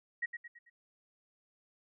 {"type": "tone with echo", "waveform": "sine", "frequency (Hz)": 1898, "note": "A#6", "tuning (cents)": 31, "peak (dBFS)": -31, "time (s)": [0.22, 0.26], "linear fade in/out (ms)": 10, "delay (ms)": 110, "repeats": 4, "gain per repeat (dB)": -7, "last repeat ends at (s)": 0.7, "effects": []}